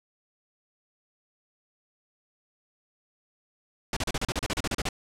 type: noise bursts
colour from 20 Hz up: pink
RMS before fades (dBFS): -28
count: 14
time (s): 3.93-4.889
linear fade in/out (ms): 2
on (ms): 36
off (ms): 35
effects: low-pass 8000 Hz 12 dB/octave